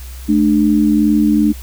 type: tone pair together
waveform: sine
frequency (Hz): 216.6 / 299.1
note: A3 / D4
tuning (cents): -27 / +32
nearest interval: tritone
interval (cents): 559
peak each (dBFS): -12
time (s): 0.28-1.53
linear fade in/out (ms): 20
effects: added 63 Hz sine -28 dBFS peak until 1.62 s + white hiss -39 dBFS RMS until 1.62 s